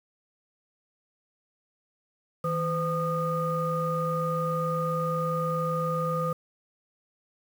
sine tone cluster, 160.5 / 509 / 1226 Hz, E3 / C5 / D#6, -46 / -48 / -26 cents, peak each -29 dBFS, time 2.44-6.33 s, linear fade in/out 5 ms, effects tanh soft clip ceiling -17 dBFS + 8-bit

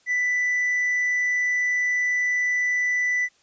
sine tone with hard clipping, 1983 Hz, B6, 7 cents sharp, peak -21 dBFS, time 0.06-3.29 s, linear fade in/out 50 ms, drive 2 dB, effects white hiss -61 dBFS RMS until 3.42 s + resampled to 16000 Hz

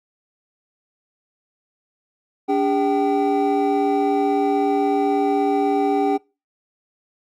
triangle tone cluster, 287.1 / 403.4 / 773 Hz, D4 / G4 / G5, -39 / +50 / -24 cents, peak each -19 dBFS, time 2.48-6.18 s, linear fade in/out 20 ms, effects noise-tail reverb RT60 0.3 s tail -26 dB re dry + Opus 48 kbps

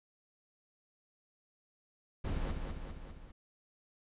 brown noise with echo, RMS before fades -35 dBFS, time 2.24-2.52 s, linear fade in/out 10 ms, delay 200 ms, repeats 4, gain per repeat -4 dB, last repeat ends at 3.32 s, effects resampled to 8000 Hz

